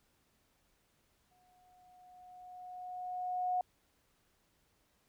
sine tone with exponential growth, 728 Hz, F#5, 28 cents flat, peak -29 dBFS, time 1.31-3.61 s, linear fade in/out 2 ms, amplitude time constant 500 ms, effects pink hiss -74 dBFS RMS until 5.08 s

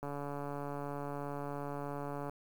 click train, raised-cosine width 1 ms, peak -27 dBFS, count 325, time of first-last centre 0.03-2.296 s, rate 143 Hz, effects 9-bit

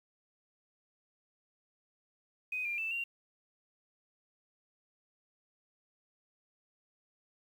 sine tone with pitch steps, 2504 / 2392 / 2650 / 2763 Hz, D#7 / D7 / E7 / F7, +10 / +31 / +9 / -19 cents, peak -33 dBFS, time 2.52-3.04 s, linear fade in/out 5 ms, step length 130 ms, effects 10-bit

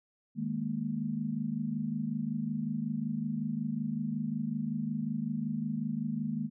sine chord, D# suspended fourth, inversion none, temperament equal, 155.56 / 207.7 / 233.1 Hz, D#3 / G#3 / A#3, 0 / 0 / 0 cents, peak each -37 / -35 / -34 dBFS, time 0.35-6.5 s, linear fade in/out 50 ms, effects none

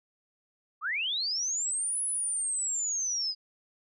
sine linear two-way sweep, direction up then down, 1108.7 to 10370 to 4901 Hz, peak -28 dBFS, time 0.81-3.35 s, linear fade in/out 50 ms, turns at 2.02 s, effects none

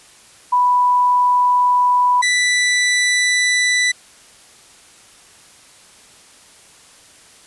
sine / sawtooth tone pair in turn, 987.8 / 1979.9 Hz, B5 / B6, 0 / +4 cents, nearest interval octave, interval 1204 cents, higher second, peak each -11 / -10 dBFS, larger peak second, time 0.52-2.22 / 2.22-3.92 s, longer neither, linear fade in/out 10 ms, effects white hiss -46 dBFS RMS until 7.46 s + resampled to 24000 Hz

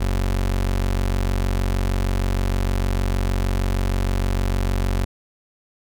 30% pulse tone, 46.47 Hz, F#1, 8 cents sharp, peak -16 dBFS, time 0-5.05 s, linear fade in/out 10 ms, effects none

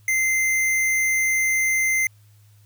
square tone, 2079 Hz, C7, 12 cents flat, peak -19 dBFS, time 0.08-2.07 s, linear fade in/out 2 ms, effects added 104 Hz sine -50 dBFS peak until 2.65 s + white hiss -62 dBFS RMS until 2.65 s

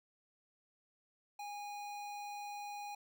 square tone with notch filter, 821 Hz, G#5, 20 cents flat, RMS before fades -45 dBFS, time 1.39-2.95 s, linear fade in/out 5 ms, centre 11000 Hz, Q 1.9, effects none

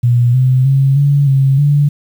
sine tone with pitch steps, 120.8 / 128.6 / 136 / 142.3 / 135.5 / 144.9 Hz, B2 / C3 / C#3 / C#3 / C#3 / D3, -38 / -30 / -33 / +46 / -39 / -23 cents, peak -7 dBFS, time 0.03-1.89 s, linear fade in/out 10 ms, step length 310 ms, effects 7-bit

